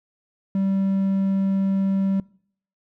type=tone; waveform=triangle; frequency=194 Hz; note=G3; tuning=18 cents flat; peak=-17 dBFS; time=0.55-2.2 s; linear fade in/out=2 ms; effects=noise-tail reverb RT60 0.6 s tail -24 dB re dry